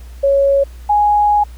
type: tone pair in turn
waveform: sine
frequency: 554.4 / 830.7 Hz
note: C#5 / G#5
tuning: 0 / 0 cents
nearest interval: perfect fifth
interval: 700 cents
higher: second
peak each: -9 dBFS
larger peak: neither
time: 0.23-0.64 / 0.89-1.44 s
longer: second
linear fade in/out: 10 ms
effects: added 60 Hz sine -31 dBFS peak until 1.57 s + pink hiss -47 dBFS RMS until 1.57 s